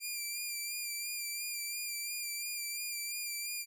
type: tone with vibrato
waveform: 10% pulse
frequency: 2379 Hz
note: D7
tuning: 22 cents sharp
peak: -28 dBFS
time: 0-3.66 s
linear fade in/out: 50 ms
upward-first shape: sine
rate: 2.9 Hz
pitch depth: 35 cents each way
effects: none